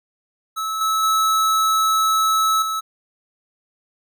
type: tone with level steps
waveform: square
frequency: 1300 Hz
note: E6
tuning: 24 cents flat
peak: -23 / -18 / -16 / -22 dBFS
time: 0.56-2.81 s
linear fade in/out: 20 ms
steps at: 0.81 / 1.03 / 2.62 s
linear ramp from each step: 2 ms
effects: none